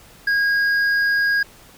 triangle tone with hard clipping, 1636 Hz, G#6, 26 cents flat, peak -17 dBFS, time 0.27-1.43 s, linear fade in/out 5 ms, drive 8 dB, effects pink hiss -47 dBFS RMS until 1.77 s

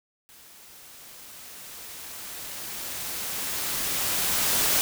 white noise with level ramp, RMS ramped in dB -51 to -22 dBFS, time 0.29-4.81 s, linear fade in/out 0 ms, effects none

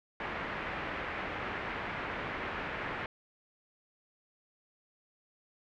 white low-pass noise, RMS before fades -38 dBFS, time 0.2-3.06 s, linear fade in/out 2 ms, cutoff 2200 Hz, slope 24 dB/octave, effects none

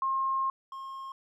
sine / triangle tone pair in turn, 1069 / 1072.9 Hz, C6 / C6, +37 / +43 cents, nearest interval unison, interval 6 cents, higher second, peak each -26 / -36 dBFS, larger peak first, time 0.02-0.5 / 0.72-1.12 s, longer first, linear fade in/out 2 ms, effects none

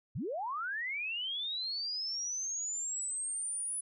sine linear sweep, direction up, 82.1 to 10000 Hz, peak -34 dBFS, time 0.15-3.81 s, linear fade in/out 10 ms, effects none

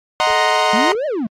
sawtooth chord, C half-diminished seventh, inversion first, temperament equal, 622.3 / 740 / 932.3 / 1046.5 Hz, Eb5 / Gb5 / Bb5 / C6, 0 / 0 / 0 / 0 cents, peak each -15 dBFS, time 0.2-0.92 s, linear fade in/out 0 ms
sine tone with vibrato, 432.9 Hz, A4, 28 cents flat, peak -25 dBFS, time 0.27-0.95 s, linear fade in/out 0 ms, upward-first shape sine, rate 16 Hz, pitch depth 20 cents each way
brown noise with exponential decay, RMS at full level -34 dBFS, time 0.3-0.42 s, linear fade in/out 2 ms, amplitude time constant 24 ms
triangle exponential two-way sweep, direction up then down, 199 to 639 to 202 Hz, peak -16 dBFS, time 0.73-1.27 s, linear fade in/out 5 ms, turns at 1.06 s
effects low-pass 5000 Hz 12 dB/octave + AAC 64 kbps

